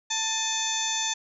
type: harmonic tone with a mistuned harmonic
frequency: 886 Hz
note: A5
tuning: 12 cents sharp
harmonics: 1 / 2 / 3 / 4 / 5 / 6 / 7 / 8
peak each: -34 / -36 / -37 / -30 / -39 / -41 / -30 / -34 dBFS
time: 0.1-1.14 s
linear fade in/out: 10 ms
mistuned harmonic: 3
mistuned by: -88 cents
effects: none